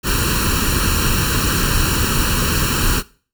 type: noise with comb filter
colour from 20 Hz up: pink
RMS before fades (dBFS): -17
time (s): 0.03-3.03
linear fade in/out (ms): 50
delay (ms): 0.71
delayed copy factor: +0.85
effects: noise-tail reverb RT60 0.4 s tail -20 dB re dry